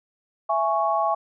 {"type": "chord", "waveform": "sine", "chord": "C# minor", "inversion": "first", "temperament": "just", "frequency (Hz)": [665.2, 831.5, 1108.7], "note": ["E5", "G#5", "C#6"], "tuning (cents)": [16, 2, 0], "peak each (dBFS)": -24, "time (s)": [0.49, 1.15], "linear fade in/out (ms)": 10, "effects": []}